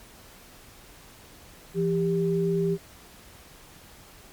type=tone pair together; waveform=sine; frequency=168.9 / 396.2 Hz; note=E3 / G4; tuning=+42 / +18 cents; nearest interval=octave + minor third; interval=1476 cents; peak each=-25 / -24 dBFS; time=1.74-2.78 s; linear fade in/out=50 ms; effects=pink hiss -50 dBFS RMS until 4.32 s + MP3 96 kbps